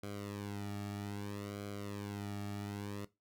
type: tone with flanger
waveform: sawtooth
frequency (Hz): 101.7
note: G#2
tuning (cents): -36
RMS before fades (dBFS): -43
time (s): 0.03-3.05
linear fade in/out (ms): 5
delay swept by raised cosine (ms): 1.1 to 1.99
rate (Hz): 0.62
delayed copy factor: -0.8
effects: noise-tail reverb RT60 0.2 s tail -17 dB re dry